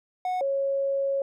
triangle / sine tone pair in turn, 734 / 549.9 Hz, F#5 / C#5, -14 / -14 cents, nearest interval perfect fourth, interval 500 cents, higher first, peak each -23 dBFS, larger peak neither, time 0.25-0.41 / 0.41-1.22 s, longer second, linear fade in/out 2 ms, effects none

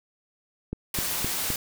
click train, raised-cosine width 3 ms, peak -17 dBFS, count 4, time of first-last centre 0.73-1.503 s, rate 3.88 Hz
white noise, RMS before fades -29 dBFS, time 0.94-1.56 s, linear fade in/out 2 ms
effects none

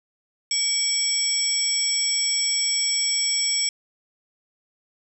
sine tone cluster, 2275 / 3294 / 5420 / 5610 / 7810 Hz, C#7 / G#7 / E8 / F8 / B8, +44 / -15 / +47 / +7 / -20 cents, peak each -30 / -32 / -23 / -32 / -25 dBFS, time 0.51-3.69 s, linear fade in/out 2 ms, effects none

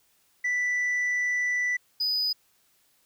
sine tone pair in turn, 1975.5 / 4978 Hz, B6 / D#8, 0 / 0 cents, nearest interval octave + major third, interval 1600 cents, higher second, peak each -21 dBFS, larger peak neither, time 0.44-1.77 / 2-2.33 s, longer first, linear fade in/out 10 ms, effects tanh soft clip ceiling -23 dBFS + white hiss -66 dBFS RMS until 3.05 s

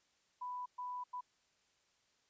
sine tone bursts at uneven times, 992 Hz, B5, 7 cents sharp, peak -40 dBFS, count 3, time 0.41-0.66 / 0.78-1.04 / 1.13-1.21 s, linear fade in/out 10 ms, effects white hiss -75 dBFS RMS until 2.29 s + resampled to 16000 Hz

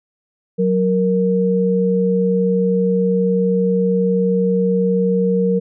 sine tone pair together, 185.01 / 466.2 Hz, F#3 / A#4, 0 / 0 cents, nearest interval octave + major third, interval 1600 cents, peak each -16 dBFS, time 0.58-5.6 s, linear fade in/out 20 ms, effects none

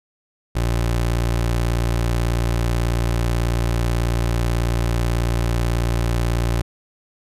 25% pulse tone, 58.27 Hz, A#1, in tune, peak -14 dBFS, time 0.55-6.62 s, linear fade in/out 10 ms, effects resampled to 32000 Hz

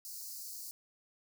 white high-pass noise, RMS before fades -45 dBFS, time 0.05-0.71 s, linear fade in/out 0 ms, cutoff 4300 Hz, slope 96 dB/octave, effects none

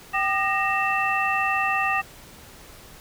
sine tone cluster, 776 / 1211 / 1868 / 2669 Hz, G5 / D#6 / A#6 / E7, -18 / -47 / +3 / +21 cents, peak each -26 dBFS, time 0.13-2.02 s, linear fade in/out 20 ms, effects pink hiss -46 dBFS RMS until 3 s

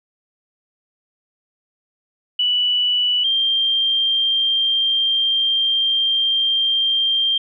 sine tone pair in turn, 2959 / 3178 Hz, F#7 / G7, -1 / +23 cents, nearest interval minor second, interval 124 cents, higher second, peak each -15 dBFS, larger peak neither, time 2.39-3.24 / 3.24-7.38 s, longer second, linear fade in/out 5 ms, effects none

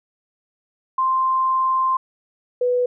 sine tone pair in turn, 1046.5 / 493.9 Hz, C6 / B4, 0 / 0 cents, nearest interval octave + minor second, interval 1300 cents, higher first, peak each -16 dBFS, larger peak neither, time 0.98-1.97 / 2.61-2.86 s, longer first, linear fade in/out 5 ms, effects none

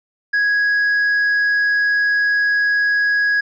triangle tone, 1661.2 Hz, G#6, in tune, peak -12 dBFS, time 0.33-3.41 s, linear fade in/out 10 ms, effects resampled to 16000 Hz

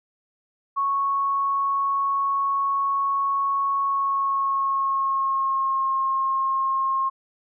sine tone with pitch glide, 1105 to 1071.7 Hz, C#6 to C6, -6 to +41 cents, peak -20 dBFS, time 0.76-7.1 s, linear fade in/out 20 ms, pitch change -53 cents, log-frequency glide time 3.82-5.92 s, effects none

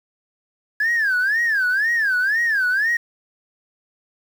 sine tone with vibrato, 1667 Hz, G#6, 6 cents sharp, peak -15 dBFS, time 0.8-2.97 s, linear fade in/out 5 ms, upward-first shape sine, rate 2 Hz, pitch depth 220 cents each way, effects tanh soft clip ceiling -13 dBFS + 7-bit

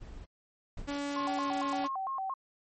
brown noise, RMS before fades -45 dBFS, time 0-0.26 s, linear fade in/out 20 ms
brown noise with exponential decay, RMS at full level -37 dBFS, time 0.77-1.16 s, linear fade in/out 5 ms, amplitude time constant 84 ms
sawtooth tone with pitch glide, 284.8 to 281.7 Hz, C#4 to C#4, +47 to +28 cents, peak -29 dBFS, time 0.87-1.88 s, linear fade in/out 20 ms, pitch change -19 cents, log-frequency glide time 1.2-1.63 s
sine tone with vibrato, 908 Hz, A#5, 46 cents flat, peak -32 dBFS, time 1.16-2.34 s, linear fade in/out 5 ms, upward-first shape square, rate 4.4 Hz, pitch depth 290 cents each way
effects MP3 32 kbps

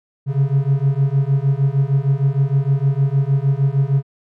triangle beating tone pair, 134.7 / 141.2 Hz, C#3 / C#3, -49 / +32 cents, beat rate 6.5 Hz, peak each -15 dBFS, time 0.26-4.03 s, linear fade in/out 50 ms, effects none

